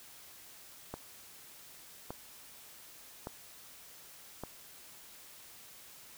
click train, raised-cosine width 1 ms, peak -25 dBFS, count 4, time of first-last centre 0.94-4.437 s, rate 0.858 Hz, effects white hiss -54 dBFS RMS until 6.17 s

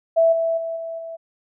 sine tone with level steps, 659.3 Hz, E5, in tune, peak -12 / -18 / -24 / -27 / -30 dBFS, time 0.16-1.17 s, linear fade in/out 20 ms, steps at 0.32 / 0.57 / 0.76 / 0.98 s, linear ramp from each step 10 ms, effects none

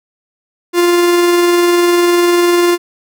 45% pulse tone with tremolo, 349.2 Hz, F4, in tune, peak -7 dBFS, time 0.73-2.78 s, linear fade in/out 50 ms, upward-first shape sine, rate 20 Hz, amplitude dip 25%, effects none

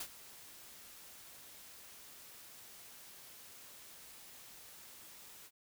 white noise with ADSR envelope, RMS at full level -41 dBFS, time 0-5.51 s, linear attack 4 ms, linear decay 67 ms, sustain -14 dB, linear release 51 ms, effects none

